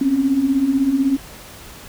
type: beating tone pair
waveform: sine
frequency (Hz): 258.1 / 274.1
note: C4 / C#4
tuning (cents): -23 / -19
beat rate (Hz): 16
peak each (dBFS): -21 / -15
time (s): 0.01-1.17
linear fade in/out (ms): 5
effects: pink hiss -39 dBFS RMS until 1.88 s